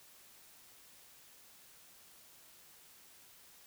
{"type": "silence", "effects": ["white hiss -60 dBFS RMS until 3.66 s"]}